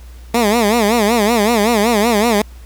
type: tone with vibrato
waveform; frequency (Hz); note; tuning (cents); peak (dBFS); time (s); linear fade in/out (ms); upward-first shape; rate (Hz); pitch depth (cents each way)
15% pulse; 221.2; A3; +9; -5; 0.34-2.42; 5; sine; 5.3; 160
effects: added 60 Hz sine -33 dBFS peak until 2.65 s + pink hiss -47 dBFS RMS until 2.65 s